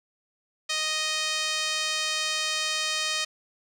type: tone with band-pass filter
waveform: 5% pulse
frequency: 622.3 Hz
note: D#5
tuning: in tune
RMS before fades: -28 dBFS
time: 0.69-3.25 s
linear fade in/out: 10 ms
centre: 3100 Hz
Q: 0.54
effects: none